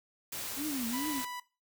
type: noise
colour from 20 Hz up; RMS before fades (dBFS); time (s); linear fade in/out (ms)
white; -39; 0.32-1.25; 5
type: tone with vibrato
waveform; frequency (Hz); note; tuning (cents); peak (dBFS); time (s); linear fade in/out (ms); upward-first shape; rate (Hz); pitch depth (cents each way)
sine; 264.7; C4; +20; -33; 0.56-1.23; 50; triangle; 2.4; 290
type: tone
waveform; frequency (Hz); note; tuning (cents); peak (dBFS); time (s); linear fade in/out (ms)
sawtooth; 987.8; B5; 0; -35; 0.93-1.4; 5
effects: noise-tail reverb RT60 0.3 s tail -18 dB re dry